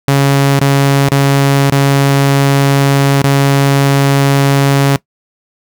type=tone with dropouts; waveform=sawtooth; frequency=138.9 Hz; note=C#3; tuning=4 cents sharp; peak=-3 dBFS; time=0.08-4.96 s; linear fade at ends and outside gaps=0 ms; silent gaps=0.593-0.614 / 1.085-1.119 / 1.699-1.723 / 3.217-3.24 s; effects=noise-tail reverb RT60 0.1 s tail -20 dB re dry